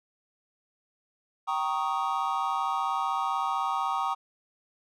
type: chord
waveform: triangle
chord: Eb dominant seventh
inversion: first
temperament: equal with one note detuned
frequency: 779 / 932.3 / 1108.7 / 1244.5 Hz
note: G5 / Bb5 / Db6 / Eb6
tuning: -11 / 0 / 0 / 0 cents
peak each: -30 dBFS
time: 1.47-4.15 s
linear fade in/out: 20 ms
effects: none